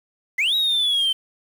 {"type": "linear two-way sweep", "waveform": "sine", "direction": "up then down", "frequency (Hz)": [1953, 3851, 3075], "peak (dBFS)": -15, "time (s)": [0.38, 1.13], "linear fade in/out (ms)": 10, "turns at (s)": 0.55, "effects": ["tanh soft clip ceiling -16 dBFS", "7-bit"]}